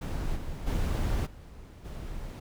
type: noise with level steps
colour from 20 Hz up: brown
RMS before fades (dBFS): -32 / -37 / -28 / -46 / -38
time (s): 0.01-2.4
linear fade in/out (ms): 10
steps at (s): 0.35 / 0.66 / 1.25 / 1.84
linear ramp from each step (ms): 20
effects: none